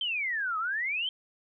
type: exponential two-way sweep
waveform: sine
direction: down then up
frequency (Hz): 3181 to 1244.5 to 3181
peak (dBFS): -28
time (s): 0.01-1.09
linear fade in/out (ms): 2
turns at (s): 0.58
effects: none